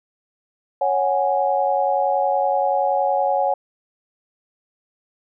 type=chord; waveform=sine; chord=C# suspended fourth; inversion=none; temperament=equal; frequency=554.4 / 740 / 830.6 Hz; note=C#5 / F#5 / G#5; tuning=0 / 0 / 0 cents; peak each=-21 dBFS; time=0.81-3.54 s; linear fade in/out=5 ms; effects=none